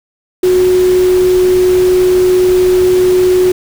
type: tone in noise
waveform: sine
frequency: 366.3 Hz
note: F#4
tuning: 17 cents flat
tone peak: -6 dBFS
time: 0.43-3.52 s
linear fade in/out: 5 ms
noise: pink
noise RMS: -24 dBFS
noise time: 0.43-3.52 s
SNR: +15 dB
effects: none